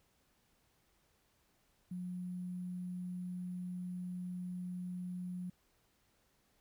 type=tone with sample-and-hold; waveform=sine; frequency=180 Hz; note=F#3; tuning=47 cents flat; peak=-39 dBFS; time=1.91-5.5 s; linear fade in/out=5 ms; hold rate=11025 Hz; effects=pink hiss -74 dBFS RMS until 6.6 s